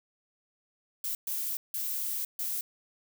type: noise bursts at uneven times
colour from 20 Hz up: violet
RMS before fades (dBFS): -33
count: 4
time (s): 1.04-1.15 / 1.27-1.57 / 1.74-2.25 / 2.39-2.61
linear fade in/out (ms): 2
effects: none